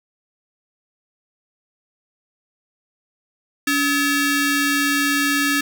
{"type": "ring-modulated tone", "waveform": "sawtooth", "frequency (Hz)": 1000, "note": "B5", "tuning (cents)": 21, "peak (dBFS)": -10, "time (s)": [3.67, 5.61], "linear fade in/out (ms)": 5, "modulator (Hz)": 716, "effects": []}